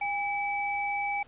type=tone pair together; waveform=sine; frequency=811 / 2298 Hz; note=G#5 / D7; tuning=-41 / -38 cents; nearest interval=octave + tritone; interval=1803 cents; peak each=-30 / -31 dBFS; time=0.01-1.23 s; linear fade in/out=5 ms; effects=pink hiss -57 dBFS RMS until 1.27 s + resampled to 8000 Hz